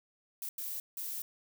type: noise bursts at uneven times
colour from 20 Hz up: violet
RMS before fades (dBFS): -39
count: 3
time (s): 0.42-0.49 / 0.58-0.8 / 0.97-1.22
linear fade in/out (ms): 2
effects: none